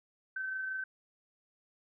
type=tone with amplitude modulation; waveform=sine; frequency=1537 Hz; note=G6; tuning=35 cents flat; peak=-33 dBFS; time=0.36-0.84 s; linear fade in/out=5 ms; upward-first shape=sine; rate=25.8 Hz; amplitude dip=30%; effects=none